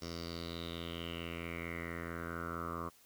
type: tone with low-pass filter sweep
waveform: 10% pulse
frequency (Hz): 84.5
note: E2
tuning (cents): +43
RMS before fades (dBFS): -42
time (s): 0.01-2.9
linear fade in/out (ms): 20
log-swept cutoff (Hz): 5400 to 1100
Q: 6.1
effects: white hiss -64 dBFS RMS until 3.05 s